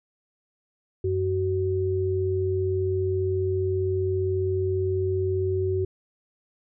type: tone pair together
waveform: sine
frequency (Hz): 93.9 / 375.8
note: F#2 / F#4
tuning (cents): +26 / +27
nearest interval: 2 octaves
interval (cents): 2401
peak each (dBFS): -26 / -24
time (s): 1.04-5.85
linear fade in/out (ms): 5
effects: none